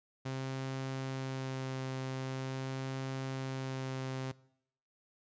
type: tone with vibrato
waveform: sawtooth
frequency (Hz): 132.3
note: C3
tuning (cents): +20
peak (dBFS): -32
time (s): 0.25-4.32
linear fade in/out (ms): 10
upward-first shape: sine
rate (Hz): 0.44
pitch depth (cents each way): 10
effects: noise-tail reverb RT60 0.7 s tail -21 dB re dry + resampled to 16000 Hz